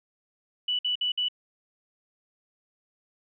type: tone bursts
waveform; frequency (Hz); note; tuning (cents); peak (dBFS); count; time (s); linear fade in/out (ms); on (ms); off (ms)
sine; 2962; F#7; +1; -24; 4; 0.68-1.285; 5; 110; 55
effects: none